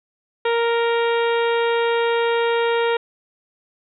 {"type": "harmonic tone", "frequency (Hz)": 466.2, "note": "A#4", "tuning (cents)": 0, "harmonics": [1, 2, 3, 4, 5, 6, 7, 8], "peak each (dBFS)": [-18, -24, -28, -30, -32, -34, -35, -36], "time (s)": [0.45, 2.97], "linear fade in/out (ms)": 5, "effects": []}